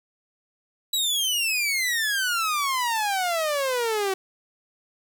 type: exponential sweep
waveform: sawtooth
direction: down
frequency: 3951 to 375.2 Hz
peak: -19 dBFS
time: 0.93-4.14 s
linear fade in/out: 5 ms
effects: 9-bit